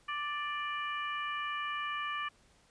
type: harmonic tone with a mistuned harmonic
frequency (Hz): 587.3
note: D5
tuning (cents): 0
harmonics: 2 / 3 / 4 / 5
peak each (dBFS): -36 / -40 / -42 / -44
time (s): 0.08-2.29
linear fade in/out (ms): 10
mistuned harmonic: 4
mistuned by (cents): +16
effects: pink hiss -66 dBFS RMS until 2.7 s + resampled to 22050 Hz